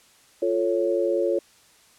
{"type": "chord", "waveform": "sine", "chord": "F augmented", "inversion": "none", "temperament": "equal", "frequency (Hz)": [349.2, 440, 554.4], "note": ["F4", "A4", "C#5"], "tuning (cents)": [0, 0, 0], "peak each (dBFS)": [-24, -26, -24], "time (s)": [0.42, 1.39], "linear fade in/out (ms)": 5, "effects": ["white hiss -56 dBFS RMS until 1.98 s", "low-pass 10000 Hz 12 dB/octave"]}